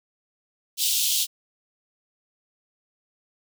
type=high-pass noise; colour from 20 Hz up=pink; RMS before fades=-23 dBFS; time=0.77-1.27 s; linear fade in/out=50 ms; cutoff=3000 Hz; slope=48 dB/octave; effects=none